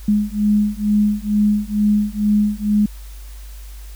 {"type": "beating tone pair", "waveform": "sine", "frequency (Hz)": [207.7, 209.9], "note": ["G#3", "G#3"], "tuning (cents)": [0, 19], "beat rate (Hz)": 2.2, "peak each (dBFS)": -17, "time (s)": [0.08, 2.86], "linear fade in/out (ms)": 5, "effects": ["added 50 Hz sine -32 dBFS peak until 3.95 s", "white hiss -46 dBFS RMS until 3.95 s"]}